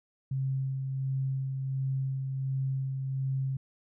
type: tone with tremolo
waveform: sine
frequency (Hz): 133.8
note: C3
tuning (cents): +39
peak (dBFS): -27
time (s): 0.31-3.57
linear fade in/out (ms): 5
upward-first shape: sine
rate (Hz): 1.4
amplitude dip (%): 35
effects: none